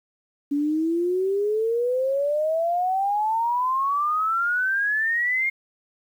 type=exponential sweep; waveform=sine; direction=up; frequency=282.3 to 2150 Hz; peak=-20 dBFS; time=0.51-5.5 s; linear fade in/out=10 ms; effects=9-bit